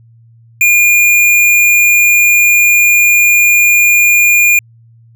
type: tone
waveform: square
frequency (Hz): 2420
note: D#7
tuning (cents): -49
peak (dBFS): -6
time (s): 0.61-4.59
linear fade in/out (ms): 2
effects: added 115 Hz sine -40 dBFS peak until 5.15 s